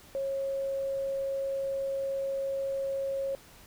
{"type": "tone", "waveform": "sine", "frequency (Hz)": 545, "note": "C#5", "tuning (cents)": -29, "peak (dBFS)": -29, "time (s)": [0.15, 3.35], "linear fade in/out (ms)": 0, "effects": ["pink hiss -54 dBFS RMS until 3.66 s"]}